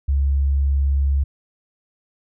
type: tone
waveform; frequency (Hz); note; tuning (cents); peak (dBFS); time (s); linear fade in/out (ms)
sine; 69.3; C#2; 0; -15; 0.08-1.24; 10
effects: none